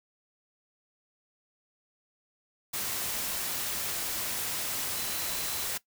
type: tone in noise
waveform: sine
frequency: 4046 Hz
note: B7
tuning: 41 cents sharp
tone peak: -43 dBFS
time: 4.96-5.66 s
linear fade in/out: 10 ms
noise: white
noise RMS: -33 dBFS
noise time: 2.73-5.78 s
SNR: -13 dB
effects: noise-tail reverb RT60 0.1 s tail -18 dB re dry